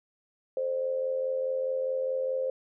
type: tone with amplitude modulation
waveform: sine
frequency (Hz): 523.3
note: C5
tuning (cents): 0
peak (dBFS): -24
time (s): 0.57-2.5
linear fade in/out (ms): 2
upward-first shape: sine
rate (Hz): 84.8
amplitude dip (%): 60
effects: none